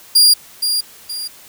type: tone with echo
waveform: sawtooth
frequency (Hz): 4810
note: D8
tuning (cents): +41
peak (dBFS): -4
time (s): 0.15-0.34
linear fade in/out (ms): 10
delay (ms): 470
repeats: 2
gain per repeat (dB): -8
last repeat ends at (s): 1.28
effects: white hiss -42 dBFS RMS until 1.48 s